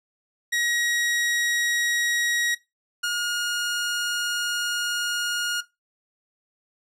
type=tone pair in turn; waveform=sawtooth; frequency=1900 / 1430.4 Hz; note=A#6 / F6; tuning=+33 / +41 cents; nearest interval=perfect fourth; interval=492 cents; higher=first; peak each=-19 dBFS; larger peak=neither; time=0.52-2.55 / 3.03-5.61 s; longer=second; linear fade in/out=10 ms; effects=noise-tail reverb RT60 0.2 s tail -17 dB re dry + low-pass 11000 Hz 12 dB/octave